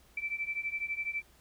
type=beating tone pair; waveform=sine; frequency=2321 / 2333 Hz; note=D7 / D7; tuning=-21 / -12 cents; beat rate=12 Hz; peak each=-37 / -35 dBFS; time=0.17-1.22 s; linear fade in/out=5 ms; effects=added 60 Hz sine -65 dBFS peak until 1.4 s + pink hiss -63 dBFS RMS until 1.4 s